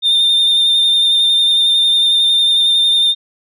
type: tone with vibrato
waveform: sine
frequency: 3619 Hz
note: A7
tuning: 48 cents sharp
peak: -7 dBFS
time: 0.02-3.15 s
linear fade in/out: 50 ms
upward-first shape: triangle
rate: 11 Hz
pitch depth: 25 cents each way
effects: tanh soft clip ceiling -8 dBFS